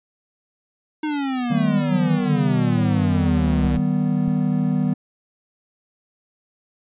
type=exponential sweep; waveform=square; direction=down; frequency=311.1 to 63.6 Hz; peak=-22 dBFS; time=1.03-3.77 s; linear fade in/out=5 ms
type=chord; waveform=triangle; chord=Eb augmented; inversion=none; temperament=equal with one note detuned; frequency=155.56 / 192.96 / 246.9 Hz; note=Eb3 / G3 / B3; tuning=0 / -27 / 0 cents; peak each=-20 dBFS; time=1.5-4.94 s; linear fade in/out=10 ms
type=clicks; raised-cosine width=5 ms; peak=-19 dBFS; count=3; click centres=3.65 / 3.788 / 4.28 s
effects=resampled to 8000 Hz